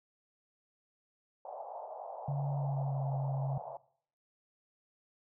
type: band-pass noise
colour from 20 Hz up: pink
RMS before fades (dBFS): -44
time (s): 1.45-3.77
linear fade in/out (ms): 2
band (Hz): 590 to 850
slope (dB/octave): 48
type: tone with pitch glide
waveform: sine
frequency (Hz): 140.8 to 135.85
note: C#3 to C#3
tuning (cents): +27 to -35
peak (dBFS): -31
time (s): 2.28-3.58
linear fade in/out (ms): 5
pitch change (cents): -62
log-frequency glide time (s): 2.52-2.97
effects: noise-tail reverb RT60 0.6 s tail -20 dB re dry